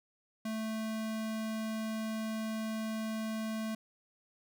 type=tone; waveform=square; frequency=220 Hz; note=A3; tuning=in tune; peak=-35 dBFS; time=0.45-3.75 s; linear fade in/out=5 ms; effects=none